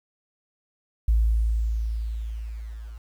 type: tone with level ramp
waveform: sine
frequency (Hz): 55.5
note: A1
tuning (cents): +16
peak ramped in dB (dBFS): -15 to -36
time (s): 1.08-2.98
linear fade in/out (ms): 5
effects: tanh soft clip ceiling -11 dBFS + 9-bit